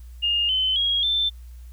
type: tone with pitch steps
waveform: sine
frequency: 2832 / 3053 / 3291 / 3548 Hz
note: F7 / G7 / G#7 / A7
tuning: +23 / -46 / -16 / +14 cents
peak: -19 dBFS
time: 0.22-1.3 s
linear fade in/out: 20 ms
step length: 270 ms
effects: added 60 Hz sine -38 dBFS peak until 1.72 s + white hiss -60 dBFS RMS until 1.72 s